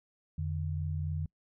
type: tone pair together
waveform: sine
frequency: 86.5 / 150.28 Hz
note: F2 / D3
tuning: -16 / +40 cents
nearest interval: minor seventh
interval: 956 cents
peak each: -33 / -35 dBFS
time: 0.38-1.26 s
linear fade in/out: 5 ms
effects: noise-tail reverb RT60 0.1 s tail -26 dB re dry